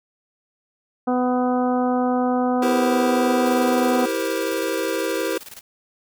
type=harmonic tone; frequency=250 Hz; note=B3; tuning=21 cents sharp; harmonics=1 / 2 / 3 / 4 / 5 / 6; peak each=-20 / -24 / -24 / -32 / -31 / -40 dBFS; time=1.07-4.06 s; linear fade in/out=10 ms
type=chord; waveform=square; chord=C dominant seventh; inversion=first; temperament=just; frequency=327 / 392.4 / 470.9 / 523.3 Hz; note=E4 / G4 / Bb4 / C5; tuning=-14 / +2 / +18 / 0 cents; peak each=-28 dBFS; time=2.62-5.38 s; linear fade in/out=5 ms
type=noise with tremolo; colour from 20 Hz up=white; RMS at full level=-38 dBFS; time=3.46-5.61 s; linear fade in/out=2 ms; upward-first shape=square; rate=19 Hz; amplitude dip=75%
effects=none